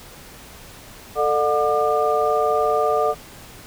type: tone cluster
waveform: sine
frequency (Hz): 442.6 / 602 / 726 / 1198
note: A4 / D5 / F#5 / D6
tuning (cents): +10 / +43 / -33 / +34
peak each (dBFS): -21 / -22 / -22 / -23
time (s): 1.15-3.15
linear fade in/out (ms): 50
effects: pink hiss -42 dBFS RMS until 3.66 s